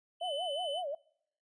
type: tone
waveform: triangle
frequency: 3023 Hz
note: F#7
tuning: 36 cents sharp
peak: -36 dBFS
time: 0.2-0.83 s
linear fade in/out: 50 ms
type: tone with vibrato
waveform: sine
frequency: 640 Hz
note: D#5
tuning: 49 cents sharp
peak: -34 dBFS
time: 0.21-0.95 s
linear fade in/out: 5 ms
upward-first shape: sine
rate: 5.5 Hz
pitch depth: 250 cents each way
effects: noise-tail reverb RT60 0.7 s tail -24 dB re dry + resampled to 22050 Hz